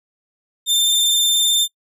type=tone with vibrato; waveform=sawtooth; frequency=3583 Hz; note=A7; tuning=31 cents sharp; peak=-11 dBFS; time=0.66-1.68 s; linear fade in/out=50 ms; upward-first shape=triangle; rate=19 Hz; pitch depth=17 cents each way; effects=noise-tail reverb RT60 0.1 s tail -26 dB re dry